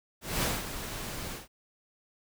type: noise with ADSR envelope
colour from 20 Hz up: pink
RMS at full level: -28 dBFS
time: 0.21-1.48 s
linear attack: 220 ms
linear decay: 200 ms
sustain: -10 dB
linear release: 170 ms
effects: none